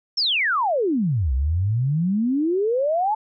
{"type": "exponential two-way sweep", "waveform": "sine", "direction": "down then up", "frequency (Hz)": [5588, 61.74, 887], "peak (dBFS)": -18, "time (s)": [0.17, 3.15], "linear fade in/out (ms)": 10, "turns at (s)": 1.33, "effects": []}